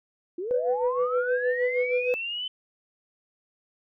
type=linear sweep; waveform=sine; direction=up; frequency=331.3 to 3058 Hz; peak=-29 dBFS; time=0.38-2.48 s; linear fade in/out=5 ms
type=tone with tremolo; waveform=sine; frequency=496.5 Hz; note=B4; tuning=9 cents sharp; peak=-20 dBFS; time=0.51-2.14 s; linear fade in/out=0 ms; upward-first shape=sine; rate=6.4 Hz; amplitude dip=65%
effects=tanh soft clip ceiling -13 dBFS